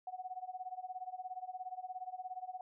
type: tone with tremolo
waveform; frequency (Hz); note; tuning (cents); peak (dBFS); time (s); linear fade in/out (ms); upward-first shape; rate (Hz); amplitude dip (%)
sine; 740; F#5; 0; -38; 0.07-2.61; 2; sine; 17; 90
effects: none